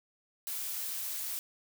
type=noise; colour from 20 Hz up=blue; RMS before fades=-37 dBFS; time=0.47-1.39 s; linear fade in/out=0 ms; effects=none